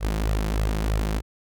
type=tone with flanger; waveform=sawtooth; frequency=52.8 Hz; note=G#1; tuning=29 cents sharp; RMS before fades=-24 dBFS; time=0-1.22 s; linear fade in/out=50 ms; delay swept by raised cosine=1.5 to 5.8 ms; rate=3.2 Hz; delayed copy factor=+0.65; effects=none